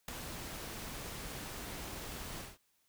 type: noise with ADSR envelope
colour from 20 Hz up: pink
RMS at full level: -35 dBFS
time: 0.08-2.58 s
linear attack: 5 ms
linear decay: 4 ms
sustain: -9 dB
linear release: 190 ms
effects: white hiss -75 dBFS RMS until 2.88 s